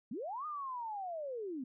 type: linear two-way sweep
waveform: sine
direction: up then down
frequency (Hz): 187.8 to 1244.5 to 240.1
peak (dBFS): -38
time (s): 0.11-1.64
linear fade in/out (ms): 5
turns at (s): 0.46
effects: none